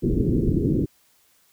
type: low-pass noise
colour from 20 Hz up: white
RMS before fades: -21 dBFS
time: 0.02-0.86 s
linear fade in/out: 20 ms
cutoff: 380 Hz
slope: 48 dB/octave
effects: white hiss -61 dBFS RMS until 1.52 s